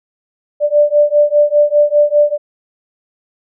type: beating tone pair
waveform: sine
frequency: 587.3 / 592.3 Hz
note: D5 / D5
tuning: 0 / +15 cents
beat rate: 5 Hz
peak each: -11 dBFS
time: 0.6-2.38 s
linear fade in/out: 50 ms
effects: none